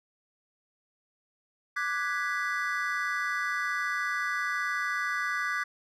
triangle chord, G# half-diminished seventh, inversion second, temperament equal, 1174.7 / 1480 / 1661.2 / 1975.5 Hz, D6 / F#6 / G#6 / B6, 0 / 0 / 0 / 0 cents, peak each -32 dBFS, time 1.76-5.64 s, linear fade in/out 10 ms, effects none

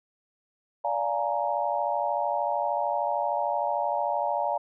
sine chord, Bb dominant seventh, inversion first, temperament just, 582.7 / 699.2 / 839.1 / 932.3 Hz, D5 / F5 / Ab5 / Bb5, -14 / +2 / +18 / 0 cents, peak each -30 dBFS, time 0.84-4.58 s, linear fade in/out 10 ms, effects none

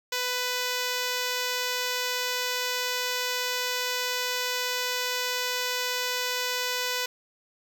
5% pulse tone, 497.6 Hz, B4, 13 cents sharp, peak -15 dBFS, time 0.12-7.06 s, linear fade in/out 5 ms, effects none

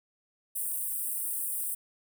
pink high-pass noise, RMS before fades -33 dBFS, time 0.55-1.75 s, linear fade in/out 10 ms, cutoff 8400 Hz, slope 96 dB/octave, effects none

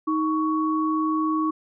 sine tone pair together, 314.1 / 1116.7 Hz, D#4 / C#6, +16 / +12 cents, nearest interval octave + minor seventh, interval 2196 cents, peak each -22 / -25 dBFS, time 0.07-1.51 s, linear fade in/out 10 ms, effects none

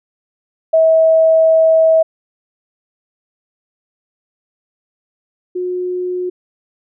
sine tone pair in turn, 645 / 362 Hz, E5 / F#4, -38 / -38 cents, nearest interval minor seventh, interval 1000 cents, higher first, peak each -7 / -17 dBFS, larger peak first, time 0.73-2.03 / 5.55-6.3 s, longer first, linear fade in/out 10 ms, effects none

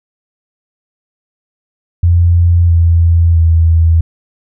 sine tone with pitch steps, 86.2 / 84.18 / 82.21 Hz, F2 / E2 / E2, -22 / +37 / -4 cents, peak -5 dBFS, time 2.03-4.01 s, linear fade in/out 5 ms, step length 660 ms, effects none

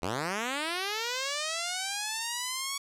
5% pulse linear sweep, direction up, 77.78 to 1125 Hz, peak -19 dBFS, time 0.02-2.78 s, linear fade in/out 5 ms, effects low-pass 10000 Hz 12 dB/octave

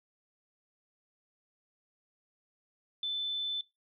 sine tone, 3520 Hz, A7, in tune, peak -31 dBFS, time 3.03-3.61 s, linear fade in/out 2 ms, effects noise-tail reverb RT60 0.2 s tail -21 dB re dry

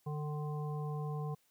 harmonic tone with a mistuned harmonic, 149.2 Hz, D3, 28 cents sharp, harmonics 1 / 3 / 5 / 7, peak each -36 / -45 / -48 / -49 dBFS, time 0.06-1.35 s, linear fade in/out 10 ms, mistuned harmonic 5, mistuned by +30 cents, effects white hiss -73 dBFS RMS until 1.5 s

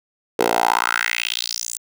10% pulse tone with high-pass filter sweep, 58.1 Hz, A#1, 5 cents flat, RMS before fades -21 dBFS, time 0.39-1.78 s, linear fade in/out 5 ms, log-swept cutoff 450 to 8400 Hz, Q 3.7, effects none

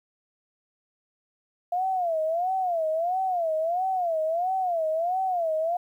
sine tone with vibrato, 692 Hz, F5, 16 cents flat, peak -23 dBFS, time 1.72-5.77 s, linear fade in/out 5 ms, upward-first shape sine, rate 1.5 Hz, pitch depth 170 cents each way, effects 10-bit

